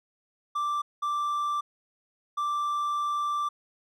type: tone bursts at uneven times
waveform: triangle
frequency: 1174.7 Hz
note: D6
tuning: in tune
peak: -24 dBFS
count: 3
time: 0.55-0.82 / 1.02-1.61 / 2.37-3.49 s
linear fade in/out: 10 ms
effects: none